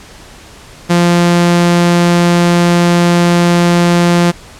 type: tone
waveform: sawtooth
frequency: 173.4 Hz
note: F3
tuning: 12 cents flat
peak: -3 dBFS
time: 0.89-4.32 s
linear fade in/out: 20 ms
effects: pink hiss -36 dBFS RMS until 4.59 s + low-pass 9000 Hz 12 dB/octave